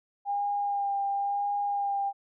sine tone with vibrato, 805 Hz, G5, 46 cents sharp, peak -26 dBFS, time 0.25-2.13 s, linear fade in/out 50 ms, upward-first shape sine, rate 0.96 Hz, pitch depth 18 cents each way, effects none

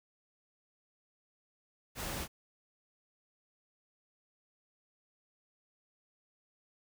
pink noise, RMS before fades -39 dBFS, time 1.95-2.28 s, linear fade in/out 50 ms, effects none

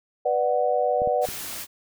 sine chord, B minor, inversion none, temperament just, 493.9 / 592.7 / 740.8 Hz, B4 / D5 / F#5, 0 / +16 / +2 cents, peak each -24 dBFS, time 0.25-1.26 s, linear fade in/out 10 ms
clicks, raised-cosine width 3 ms, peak -23 dBFS, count 3, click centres 1.019 / 1.074 / 1.288 s
white noise, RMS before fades -34 dBFS, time 1.21-1.67 s, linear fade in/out 50 ms
effects none

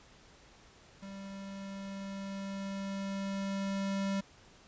square tone with level ramp, 196 Hz, G3, in tune, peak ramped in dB -44 to -31 dBFS, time 1.02-4.21 s, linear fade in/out 10 ms, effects pink hiss -59 dBFS RMS until 4.67 s + resampled to 16000 Hz

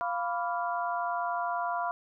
harmonic tone with a mistuned harmonic, 232.2 Hz, A#3, 7 cents flat, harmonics 3 / 4 / 5 / 6, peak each -32 / -33 / -37 / -37 dBFS, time 0.01-1.91 s, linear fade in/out 0 ms, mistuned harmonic 4, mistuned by +110 cents, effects none

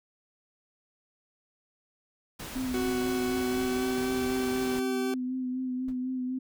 pink noise, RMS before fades -40 dBFS, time 2.39-4.8 s, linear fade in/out 10 ms
sine tone with vibrato, 255.5 Hz, C4, 41 cents flat, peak -29 dBFS, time 2.55-6.39 s, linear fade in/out 10 ms, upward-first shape sine, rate 4 Hz, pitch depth 27 cents each way
40% pulse tone with pitch glide, 371.4 to 385.4 Hz, F#4 to G4, +7 to -29 cents, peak -29 dBFS, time 2.74-5.14 s, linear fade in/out 2 ms, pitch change +64 cents, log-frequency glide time 3.31-4.16 s
brown noise with exponential decay, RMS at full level -40 dBFS, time 5.88-5.99 s, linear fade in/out 5 ms, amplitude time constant 22 ms
effects none

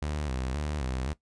sawtooth tone with vibrato, 69.3 Hz, C#2, in tune, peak -26 dBFS, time 0.02-1.13 s, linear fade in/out 0 ms, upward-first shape square, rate 1.9 Hz, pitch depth 130 cents each way, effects noise-tail reverb RT60 0.1 s tail -17 dB re dry + resampled to 22050 Hz

